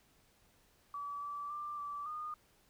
sine tone with pitch steps, 1148 / 1157 / 1184 / 1160 / 1223 Hz, D6 / D6 / D6 / D6 / D#6, -40 / -26 / +14 / -22 / -30 cents, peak -39 dBFS, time 0.94-2.34 s, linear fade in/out 2 ms, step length 280 ms, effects pink hiss -69 dBFS RMS until 2.69 s

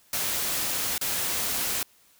white noise with dropouts, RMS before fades -28 dBFS, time 0.13-1.83 s, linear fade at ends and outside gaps 2 ms, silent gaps 0.98-1.012 s, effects white hiss -60 dBFS RMS until 2.19 s

